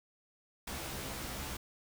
pink noise with comb filter, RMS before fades -41 dBFS, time 0.67-1.57 s, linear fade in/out 5 ms, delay 15 ms, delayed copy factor +0.95, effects none

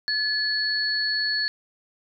sine tone pair together, 1718 / 4402 Hz, A6 / C#8, -42 / -13 cents, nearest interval octave + major third, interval 1629 cents, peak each -26 / -24 dBFS, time 0.08-1.48 s, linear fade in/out 0 ms, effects none

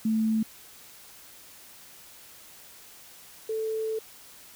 sine tone pair in turn, 220.2 / 440.4 Hz, A3 / A4, +2 / +2 cents, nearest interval octave, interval 1200 cents, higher second, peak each -22 / -27 dBFS, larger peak first, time 0.05-0.43 / 3.49-3.99 s, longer second, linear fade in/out 5 ms, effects white hiss -50 dBFS RMS until 4.55 s

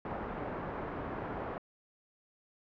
white low-pass noise, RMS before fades -39 dBFS, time 0.05-1.58 s, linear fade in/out 2 ms, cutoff 950 Hz, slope 12 dB/octave, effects low-pass 2000 Hz 12 dB/octave

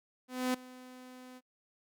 sawtooth tone with ADSR envelope, 253.6 Hz, B3, 46 cents sharp, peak -24 dBFS, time 0.28-1.41 s, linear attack 260 ms, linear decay 7 ms, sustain -21 dB, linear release 41 ms, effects noise-tail reverb RT60 0.1 s tail -26 dB re dry

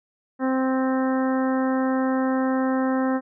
harmonic tone, 261.6 Hz, C4, in tune, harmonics 1 / 2 / 3 / 4 / 5 / 6 / 7, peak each -21 / -27 / -31 / -33 / -35 / -37 / -38 dBFS, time 0.39-3.21 s, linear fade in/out 50 ms, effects none

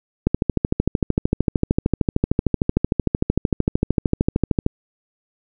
click train, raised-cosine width 3 ms, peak -3 dBFS, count 59, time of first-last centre 0.27-4.664 s, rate 13.2 Hz, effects none

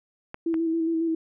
clicks, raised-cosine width 0.5 ms, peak -20 / -22 dBFS, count 2, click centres 0.344 / 0.542 s
sine tone with vibrato, 327.8 Hz, E4, 10 cents flat, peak -22 dBFS, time 0.46-1.15 s, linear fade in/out 5 ms, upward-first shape square, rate 7.3 Hz, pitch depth 22 cents each way
effects none

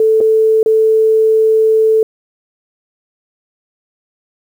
sine tone with dropouts, 440 Hz, A4, in tune, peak -7 dBFS, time 0-2.03 s, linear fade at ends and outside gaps 2 ms, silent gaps 0.205-0.21 / 0.63-0.66 s, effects 7-bit

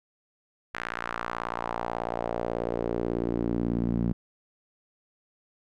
sawtooth tone with band-pass filter sweep, 58.27 Hz, A#1, in tune, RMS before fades -30 dBFS, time 0.74-4.13 s, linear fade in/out 5 ms, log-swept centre 1700 to 200 Hz, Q 2.1, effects none

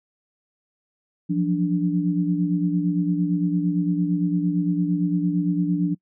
sine tone cluster, 173 / 181.8 / 292.7 Hz, F3 / F#3 / D4, -16 / -30 / -6 cents, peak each -22 / -26 / -23 dBFS, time 1.29-5.95 s, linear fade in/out 20 ms, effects noise-tail reverb RT60 0.1 s tail -26 dB re dry

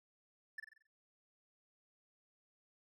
triangle tone with echo, 1760 Hz, A6, in tune, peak -39 dBFS, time 0.58-0.6 s, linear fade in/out 5 ms, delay 45 ms, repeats 6, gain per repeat -6 dB, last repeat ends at 0.87 s, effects none

